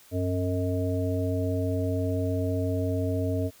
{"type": "harmonic tone with a mistuned harmonic", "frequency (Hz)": 90.3, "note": "F#2", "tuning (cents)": -42, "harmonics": [1, 3, 5, 7], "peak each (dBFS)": [-27, -30, -33, -33], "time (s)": [0.11, 3.51], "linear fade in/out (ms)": 50, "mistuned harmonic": 1, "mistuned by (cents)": 95, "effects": ["white hiss -55 dBFS RMS until 3.6 s"]}